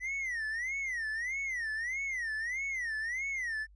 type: tone with vibrato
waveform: triangle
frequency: 1959 Hz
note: B6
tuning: 15 cents flat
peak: -31 dBFS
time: 0-3.67 s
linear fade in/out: 50 ms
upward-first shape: sine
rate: 1.6 Hz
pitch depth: 210 cents each way
effects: added 50 Hz sine -55 dBFS peak until 3.75 s + resampled to 22050 Hz